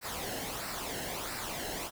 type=noise with flanger; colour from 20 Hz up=pink; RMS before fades=-38 dBFS; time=0.01-1.91 s; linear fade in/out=50 ms; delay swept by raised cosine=0.3 to 0.86 ms; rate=1.5 Hz; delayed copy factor=-0.6; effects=none